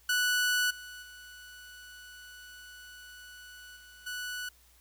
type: tone with level steps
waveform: sawtooth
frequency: 1480 Hz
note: F#6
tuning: in tune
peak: -22 / -40 / -44 / -48 / -32 dBFS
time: 0.09-4.49 s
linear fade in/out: 5 ms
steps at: 0.7 / 1.02 / 3.76 / 4.06 s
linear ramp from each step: 10 ms
effects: added 60 Hz sine -63 dBFS peak until 4.8 s + white hiss -63 dBFS RMS until 4.8 s